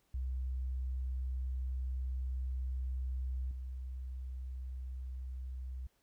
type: tone with level steps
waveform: sine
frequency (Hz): 64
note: C2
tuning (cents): -38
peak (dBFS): -34 / -39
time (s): 0.14-5.87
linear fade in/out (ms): 5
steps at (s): 3.51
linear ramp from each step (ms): 2
effects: pink hiss -75 dBFS RMS until 6.02 s